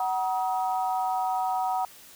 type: tone cluster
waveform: sine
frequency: 749 / 952 / 1263 Hz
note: F#5 / A#5 / D#6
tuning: +21 / +36 / +26 cents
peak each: -26 / -30 / -35 dBFS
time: 0-1.85 s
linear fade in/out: 2 ms
effects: white hiss -50 dBFS RMS until 2.15 s

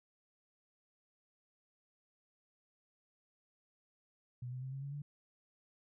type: tone with pitch steps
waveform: sine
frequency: 123.47 / 127.46 / 131.57 / 135.82 / 140.2 / 144.73 Hz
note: B2 / C3 / C3 / C#3 / C#3 / D3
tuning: 0 / -45 / +10 / -35 / +20 / -25 cents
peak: -40 dBFS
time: 4.42-5.02 s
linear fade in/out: 5 ms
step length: 100 ms
effects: none

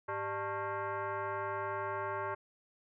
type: tone with frequency modulation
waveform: sine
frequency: 103.5 Hz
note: G#2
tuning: 5 cents flat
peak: -34 dBFS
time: 0.08-2.35 s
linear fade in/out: 10 ms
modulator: 496 Hz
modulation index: 2.8
effects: none

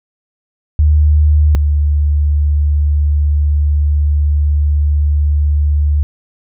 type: tone pair in turn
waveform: sine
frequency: 75.3 / 73.67 Hz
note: D2 / D2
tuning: +44 / +6 cents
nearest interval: unison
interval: 38 cents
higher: first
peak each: -6 / -9 dBFS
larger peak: first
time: 0.79-1.55 / 1.55-6.03 s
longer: second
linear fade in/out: 0 ms
effects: none

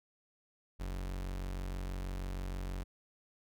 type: tone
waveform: 40% pulse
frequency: 46.28 Hz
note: F#1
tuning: 1 cent sharp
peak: -36 dBFS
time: 0.79-2.84 s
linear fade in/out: 20 ms
effects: none

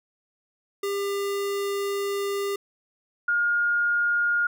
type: tone pair in turn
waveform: square / sine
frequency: 400.1 / 1421.7 Hz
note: G4 / F6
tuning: +35 / +30 cents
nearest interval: octave + minor seventh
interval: 2195 cents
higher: second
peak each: -26 / -20 dBFS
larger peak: second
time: 0.83-2.56 / 3.28-4.47 s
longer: first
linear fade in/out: 5 ms
effects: none

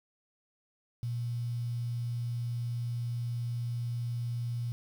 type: tone with quantisation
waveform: sine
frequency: 119.4 Hz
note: A#2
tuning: 42 cents sharp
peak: -31 dBFS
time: 1.03-4.72 s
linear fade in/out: 0 ms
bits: 9
effects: none

